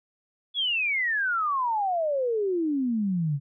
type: exponential sweep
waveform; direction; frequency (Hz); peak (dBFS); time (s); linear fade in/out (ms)
sine; down; 3448 to 135.9; -23; 0.54-3.4; 50
effects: none